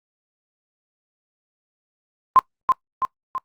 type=tone with echo; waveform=sine; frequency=1046.5 Hz; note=C6; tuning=in tune; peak=-8 dBFS; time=2.36-2.39 s; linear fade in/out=0 ms; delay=330 ms; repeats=3; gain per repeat=-5 dB; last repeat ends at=3.38 s; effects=noise-tail reverb RT60 0.1 s tail -21 dB re dry + Opus 32 kbps